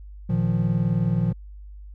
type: chord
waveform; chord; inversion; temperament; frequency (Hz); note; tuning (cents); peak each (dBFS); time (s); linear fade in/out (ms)
triangle; Bb suspended fourth; none; equal; 116.54 / 155.56 / 174.61; Bb2 / Eb3 / F3; 0 / 0 / 0; -22 / -23 / -21; 0.29-1.33; 10
effects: added 50 Hz sine -38 dBFS peak until 1.94 s